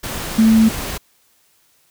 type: tone in noise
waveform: sine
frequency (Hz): 221.9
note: A3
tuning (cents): +15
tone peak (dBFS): -8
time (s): 0.38-0.69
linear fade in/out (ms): 10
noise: pink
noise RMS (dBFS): -26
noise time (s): 0.03-0.98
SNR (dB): +15
effects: white hiss -58 dBFS RMS until 1.9 s